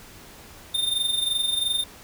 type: tone with amplitude modulation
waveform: square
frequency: 3624 Hz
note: A#7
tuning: 50 cents flat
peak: -20 dBFS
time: 0.74-1.84 s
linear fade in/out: 10 ms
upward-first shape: sine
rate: 22.9 Hz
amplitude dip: 65%
effects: pink hiss -46 dBFS RMS until 2.03 s